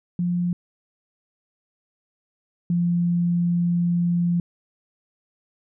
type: tone pair in turn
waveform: sine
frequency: 175.8 / 173.28 Hz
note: F3 / F3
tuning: +12 / -13 cents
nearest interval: unison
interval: 25 cents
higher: first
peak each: -20 / -18 dBFS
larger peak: second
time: 0.19-0.53 / 2.7-4.4 s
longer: second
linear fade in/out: 2 ms
effects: none